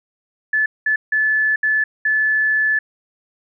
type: tone bursts at uneven times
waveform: sine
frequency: 1733 Hz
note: A6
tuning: 27 cents flat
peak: -14 dBFS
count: 5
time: 0.53-0.66 / 0.86-0.96 / 1.12-1.56 / 1.63-1.84 / 2.05-2.79 s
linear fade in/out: 5 ms
effects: none